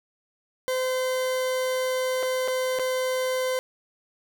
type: tone with dropouts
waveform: 40% pulse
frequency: 514 Hz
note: C5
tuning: 31 cents flat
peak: -23 dBFS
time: 0.68-3.59 s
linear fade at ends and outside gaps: 0 ms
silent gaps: 2.228-2.231 / 2.477-2.482 / 2.788-2.795 s
effects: none